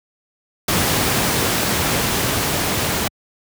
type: noise with level ramp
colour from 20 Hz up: pink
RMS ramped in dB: -17 to -20 dBFS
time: 0.68-3.08 s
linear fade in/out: 5 ms
effects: high-pass 80 Hz 12 dB/octave